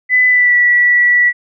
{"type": "tone with pitch glide", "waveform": "sine", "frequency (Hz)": [2003, 1949.4], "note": ["B6", "B6"], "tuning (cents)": [24, -23], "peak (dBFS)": -7, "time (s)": [0.09, 1.33], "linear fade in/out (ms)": 50, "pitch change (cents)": -47, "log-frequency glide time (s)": [0.28, 0.56], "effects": []}